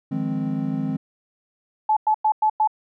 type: chord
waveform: triangle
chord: F minor seventh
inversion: third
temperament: equal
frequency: 155.56 / 174.61 / 207.7 / 261.6 Hz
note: Eb3 / F3 / Ab3 / C4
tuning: 0 / 0 / 0 / 0 cents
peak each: -26 / -30 / -26 / -24 dBFS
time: 0.11-0.97 s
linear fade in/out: 10 ms
type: tone bursts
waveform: sine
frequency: 862 Hz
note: A5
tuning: 36 cents flat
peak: -15 dBFS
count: 5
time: 1.89-2.675 s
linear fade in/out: 5 ms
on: 77 ms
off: 100 ms
effects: none